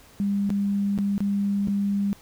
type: tone with dropouts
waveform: sine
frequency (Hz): 200.6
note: G3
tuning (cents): +40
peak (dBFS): -21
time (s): 0.2-2.13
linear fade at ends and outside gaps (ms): 0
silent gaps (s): 0.494-0.503 / 0.978-0.987 / 1.18-1.205 / 1.673-1.683
effects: pink hiss -52 dBFS RMS until 2.21 s